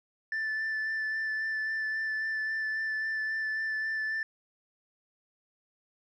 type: tone with vibrato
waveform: sine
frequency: 1760 Hz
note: A6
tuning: in tune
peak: -27 dBFS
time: 0.32-4.23 s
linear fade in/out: 2 ms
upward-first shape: sine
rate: 3.7 Hz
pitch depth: 14 cents each way
effects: tanh soft clip ceiling -28 dBFS